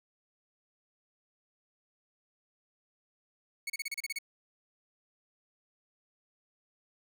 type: tone bursts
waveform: sawtooth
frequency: 2217 Hz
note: C#7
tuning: in tune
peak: -30 dBFS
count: 9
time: 3.67-4.187 s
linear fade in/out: 5 ms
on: 29 ms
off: 32 ms
effects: none